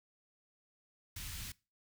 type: band-stop noise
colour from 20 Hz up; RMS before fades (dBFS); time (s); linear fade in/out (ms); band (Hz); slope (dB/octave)
pink; -44; 1.16-1.52; 5; 130 to 2200; 12
effects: noise-tail reverb RT60 0.3 s tail -22 dB re dry